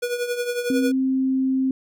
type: tone with tremolo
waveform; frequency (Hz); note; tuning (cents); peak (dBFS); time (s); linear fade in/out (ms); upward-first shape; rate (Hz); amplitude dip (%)
square; 484.9; B4; -32; -21; 0.02-0.92; 10; triangle; 11; 70
type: tone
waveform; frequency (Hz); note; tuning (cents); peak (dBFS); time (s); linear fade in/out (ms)
sine; 263.3; C4; +11; -18; 0.7-1.71; 2
effects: none